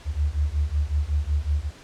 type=beating tone pair; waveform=sine; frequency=71 / 76.4 Hz; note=C#2 / D#2; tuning=+42 / -31 cents; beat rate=5.4 Hz; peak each=-24 dBFS; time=0.05-1.71 s; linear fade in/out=50 ms; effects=pink hiss -47 dBFS RMS until 1.83 s + low-pass 7000 Hz 12 dB/octave